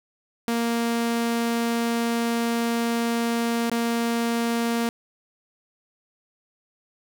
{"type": "tone with dropouts", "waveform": "sawtooth", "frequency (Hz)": 233.1, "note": "A#3", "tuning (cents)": 0, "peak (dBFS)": -18, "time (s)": [0.48, 4.89], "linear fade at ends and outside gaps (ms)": 0, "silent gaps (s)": [3.698, 3.716], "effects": []}